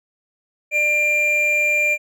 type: tone pair together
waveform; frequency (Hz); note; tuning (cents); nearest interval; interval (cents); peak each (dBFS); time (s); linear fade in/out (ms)
triangle; 596 / 2384; D5 / D7; +25 / +25; 2 octaves; 2400; -24 / -14; 0.71-1.98; 50
effects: none